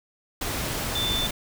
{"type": "tone in noise", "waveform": "sine", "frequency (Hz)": 3539, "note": "A7", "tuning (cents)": 9, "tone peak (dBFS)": -25, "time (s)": [0.95, 1.27], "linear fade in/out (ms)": 5, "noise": "pink", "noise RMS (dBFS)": -29, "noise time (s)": [0.41, 1.31], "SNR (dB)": 1, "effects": []}